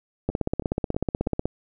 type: two click trains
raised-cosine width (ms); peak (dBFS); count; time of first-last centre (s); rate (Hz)
2; -10 / -23; 20 / 4; 0.29-1.456 / 0.3-1.268; 16.3 / 3.1
effects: none

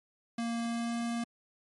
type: tone with pitch glide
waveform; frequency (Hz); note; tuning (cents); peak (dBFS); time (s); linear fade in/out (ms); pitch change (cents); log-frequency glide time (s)
square; 232.6 to 234.2; A#3 to A#3; -4 to +8; -32; 0.38-1.24; 5; +12; 0.61-0.99
effects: MP3 48 kbps

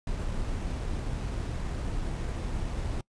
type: noise with sample-and-hold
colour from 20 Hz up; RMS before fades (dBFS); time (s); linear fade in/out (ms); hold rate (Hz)
brown; -32; 0.07-3.01; 2; 8820
effects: noise-tail reverb RT60 0.1 s tail -23 dB re dry + resampled to 22050 Hz

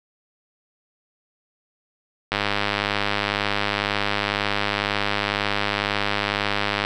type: click train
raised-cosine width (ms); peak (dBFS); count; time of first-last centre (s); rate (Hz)
0.3; -5; 463; 2.32-6.849; 102
effects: none

